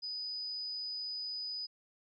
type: tone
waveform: sine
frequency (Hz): 4978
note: D#8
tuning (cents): 0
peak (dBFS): -37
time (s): 0.02-1.67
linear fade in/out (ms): 20
effects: none